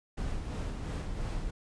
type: noise with tremolo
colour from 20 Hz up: brown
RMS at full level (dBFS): -33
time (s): 0.17-1.51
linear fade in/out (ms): 10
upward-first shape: sine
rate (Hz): 2.9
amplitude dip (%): 40
effects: resampled to 22050 Hz